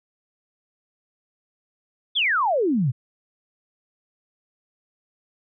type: exponential sweep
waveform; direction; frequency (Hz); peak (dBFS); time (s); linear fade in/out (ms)
sine; down; 3621 to 113.2; -18; 2.15-2.92; 20
effects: none